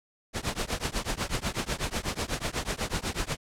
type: noise with tremolo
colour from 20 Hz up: pink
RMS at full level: -27 dBFS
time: 0.33-3.37 s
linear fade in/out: 50 ms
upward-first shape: triangle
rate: 8.1 Hz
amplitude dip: 100%
effects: low-pass 9000 Hz 12 dB/octave